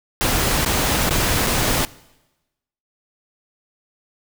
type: noise with dropouts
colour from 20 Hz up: pink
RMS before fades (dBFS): -19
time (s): 0.21-1.85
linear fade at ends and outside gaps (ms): 0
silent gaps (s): 0.648-0.661 / 1.093-1.108 / 1.465-1.47
effects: noise-tail reverb RT60 1.0 s tail -21 dB re dry